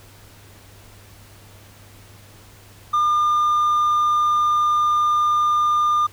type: tone with hard clipping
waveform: sine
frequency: 1205 Hz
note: D6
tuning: 44 cents sharp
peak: -16 dBFS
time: 2.93-6.07 s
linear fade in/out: 10 ms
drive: 2 dB
effects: added 100 Hz sine -47 dBFS peak until 6.12 s + pink hiss -48 dBFS RMS until 6.12 s